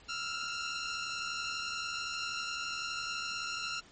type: tone pair together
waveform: 15% pulse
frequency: 1325 / 1396.9 Hz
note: E6 / F6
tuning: +9 / 0 cents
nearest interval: minor second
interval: 91 cents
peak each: -34 / -30 dBFS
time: 0.08-3.81 s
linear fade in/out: 20 ms
effects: pink hiss -58 dBFS RMS until 3.91 s + MP3 32 kbps